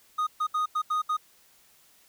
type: tone bursts at uneven times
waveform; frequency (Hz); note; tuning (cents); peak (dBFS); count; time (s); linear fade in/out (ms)
triangle; 1241; D#6; -5; -22; 6; 0.18-0.27 / 0.4-0.47 / 0.54-0.66 / 0.75-0.82 / 0.9-1.02 / 1.09-1.17; 10
effects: white hiss -60 dBFS RMS until 2.08 s